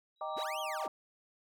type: tone with exponential growth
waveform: sine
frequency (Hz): 3865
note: B7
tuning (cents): -38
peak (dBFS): -37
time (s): 0.16-0.43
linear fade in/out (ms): 2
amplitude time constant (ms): 58
type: chord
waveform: sine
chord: Eb major seventh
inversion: none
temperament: equal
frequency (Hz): 622.3 / 784 / 932.3 / 1174.7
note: Eb5 / G5 / Bb5 / D6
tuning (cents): 0 / 0 / 0 / 0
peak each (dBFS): -40 / -41 / -43 / -41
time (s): 0.21-0.88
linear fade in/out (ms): 2
type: linear two-way sweep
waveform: 40% pulse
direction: up then down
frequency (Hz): 111.4 to 3322 to 121.9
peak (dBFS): -40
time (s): 0.36-0.88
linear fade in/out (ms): 20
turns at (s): 0.6
effects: none